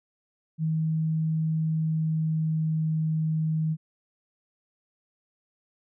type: tone with pitch glide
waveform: sine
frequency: 158.9 to 157.89 Hz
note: D#3 to D#3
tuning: +37 to +26 cents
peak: -23 dBFS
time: 0.58-3.77 s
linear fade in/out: 50 ms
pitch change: -11 cents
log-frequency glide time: 1.62-2.93 s
effects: none